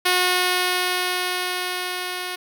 5% pulse tone with level ramp, 362.7 Hz, F#4, 34 cents flat, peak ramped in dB -5 to -16 dBFS, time 0.05-2.36 s, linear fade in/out 10 ms, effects none

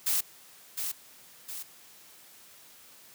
blue noise with echo, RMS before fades -27 dBFS, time 0.06-0.21 s, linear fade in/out 10 ms, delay 710 ms, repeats 2, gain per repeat -6 dB, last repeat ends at 1.63 s, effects white hiss -54 dBFS RMS until 3.14 s + high-pass 100 Hz 12 dB/octave

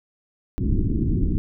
pink low-pass noise, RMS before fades -21 dBFS, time 0.58-1.38 s, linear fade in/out 0 ms, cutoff 340 Hz, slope 48 dB/octave, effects none

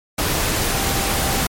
sine tone in noise, 784 Hz, G5, in tune, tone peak -29 dBFS, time 0.73-1.42 s, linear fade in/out 5 ms, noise pink, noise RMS -20 dBFS, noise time 0.18-1.47 s, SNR -12 dB, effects MP3 64 kbps

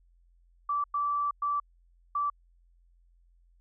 sine tone bursts at uneven times, 1161 Hz, D6, 20 cents flat, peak -26 dBFS, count 4, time 0.69-0.84 / 0.94-1.31 / 1.42-1.6 / 2.15-2.3 s, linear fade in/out 5 ms, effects added 43 Hz sine -60 dBFS peak until 3.6 s

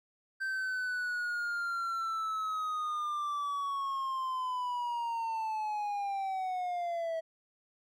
triangle linear sweep, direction down, 1561 to 646 Hz, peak -30 dBFS, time 0.4-7.21 s, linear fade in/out 20 ms, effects none

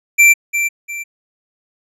square tone with echo, 2349 Hz, D7, in tune, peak -6 dBFS, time 0.18-0.34 s, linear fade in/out 20 ms, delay 350 ms, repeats 2, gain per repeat -9 dB, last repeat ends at 1.04 s, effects low-pass 12000 Hz 12 dB/octave

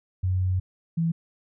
sine tone pair in turn, 92.5 / 165.58 Hz, F#2 / E3, 0 / +8 cents, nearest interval minor seventh, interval 1008 cents, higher second, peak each -21 dBFS, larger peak neither, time 0.23-0.6 / 0.97-1.12 s, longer first, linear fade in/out 10 ms, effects none

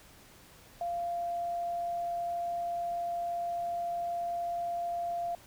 sine tone, 692 Hz, F5, 16 cents flat, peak -31 dBFS, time 0.81-5.35 s, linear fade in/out 2 ms, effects pink hiss -56 dBFS RMS until 5.46 s

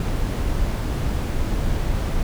brown noise, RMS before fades -22 dBFS, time 0-2.23 s, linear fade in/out 2 ms, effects none

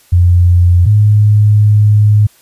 sine tone pair in turn, 88.2 / 105.17 Hz, F2 / G#2, +18 / +22 cents, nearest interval minor third, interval 304 cents, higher second, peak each -4 dBFS, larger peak neither, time 0.12-0.86 / 0.86-2.27 s, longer second, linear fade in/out 10 ms, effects white hiss -47 dBFS RMS until 2.41 s + resampled to 32000 Hz

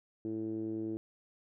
10% pulse tone with low-pass filter, 110 Hz, A2, in tune, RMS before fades -37 dBFS, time 0.25-0.97 s, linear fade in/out 0 ms, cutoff 340 Hz, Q 4.7, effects none

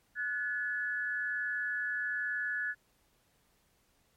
sine tone pair together, 1470 / 1711.1 Hz, F#6 / A6, -12 / -49 cents, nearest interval minor third, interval 263 cents, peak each -36 / -33 dBFS, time 0.15-2.75 s, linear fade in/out 50 ms, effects pink hiss -71 dBFS RMS until 4.16 s + MP3 64 kbps

